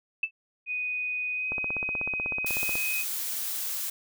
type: tone with exponential decay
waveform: sine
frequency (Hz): 2637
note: E7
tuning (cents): 0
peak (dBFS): -20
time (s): 0.23-0.31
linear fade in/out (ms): 5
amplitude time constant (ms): 16
type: tone with pitch glide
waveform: sine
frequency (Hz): 2489 to 2519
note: D#7 to D#7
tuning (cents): 0 to +21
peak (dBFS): -28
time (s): 0.66-3.05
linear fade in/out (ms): 50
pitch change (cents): +21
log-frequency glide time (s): 1.33-1.49
type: click train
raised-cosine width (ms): 1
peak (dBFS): -22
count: 21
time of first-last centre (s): 1.52-2.755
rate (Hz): 16.2
type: noise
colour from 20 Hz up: blue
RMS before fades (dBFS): -32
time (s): 2.46-3.9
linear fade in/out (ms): 5
effects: none